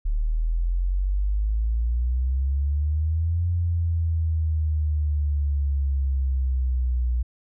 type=exponential two-way sweep; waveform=sine; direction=up then down; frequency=36.71 to 87.31 to 60.1 Hz; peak=-20 dBFS; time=0.05-7.23 s; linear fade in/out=10 ms; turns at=3.48 s; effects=none